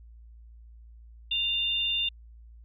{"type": "tone pair together", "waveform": "sine", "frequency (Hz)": [2794, 3589], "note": ["F7", "A7"], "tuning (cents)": [0, 34], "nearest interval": "major third", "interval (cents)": 434, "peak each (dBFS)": -28, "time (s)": [1.31, 2.09], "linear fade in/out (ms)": 5, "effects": ["added 57 Hz sine -47 dBFS peak until 2.64 s"]}